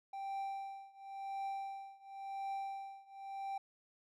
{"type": "tone with tremolo", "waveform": "triangle", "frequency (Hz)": 784, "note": "G5", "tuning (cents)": 0, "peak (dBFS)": -35, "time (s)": [0.13, 3.58], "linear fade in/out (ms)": 5, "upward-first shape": "triangle", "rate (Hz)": 0.94, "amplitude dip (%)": 95, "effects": []}